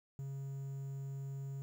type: tone with quantisation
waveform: triangle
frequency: 137.2 Hz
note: C#3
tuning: 17 cents flat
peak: -38 dBFS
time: 0.19-1.62 s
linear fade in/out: 0 ms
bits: 11
effects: none